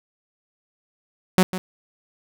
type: tone with echo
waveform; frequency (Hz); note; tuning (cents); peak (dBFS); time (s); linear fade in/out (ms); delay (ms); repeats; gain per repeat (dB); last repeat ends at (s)
sawtooth; 185; F#3; 0; -8; 1.38-1.43; 0; 150; 1; -13; 1.58
effects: none